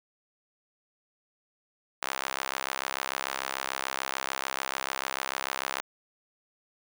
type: tone with high-pass filter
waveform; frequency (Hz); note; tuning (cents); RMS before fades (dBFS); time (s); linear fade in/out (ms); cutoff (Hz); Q
sawtooth; 66.8; C2; +36; -34; 2.02-5.81; 5; 1000; 0.99
effects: none